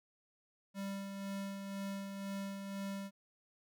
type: tone with tremolo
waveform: square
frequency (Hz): 196.9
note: G3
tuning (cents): +8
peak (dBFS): -39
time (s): 0.74-3.11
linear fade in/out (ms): 50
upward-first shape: sine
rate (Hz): 2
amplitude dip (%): 40
effects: none